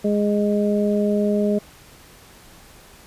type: harmonic tone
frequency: 206.8 Hz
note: G#3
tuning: 7 cents flat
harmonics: 1 / 2 / 3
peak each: -19 / -22 / -24 dBFS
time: 0.04-1.59 s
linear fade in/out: 10 ms
effects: pink hiss -47 dBFS RMS until 3.06 s + resampled to 32000 Hz